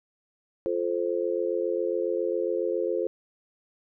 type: chord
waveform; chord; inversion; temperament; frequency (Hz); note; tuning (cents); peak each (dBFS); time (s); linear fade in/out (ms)
sine; F major; none; just; 349.2 / 436.5 / 523.8; F4 / A4 / C5; 0 / -14 / +2; -29; 0.66-3.07; 0
effects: none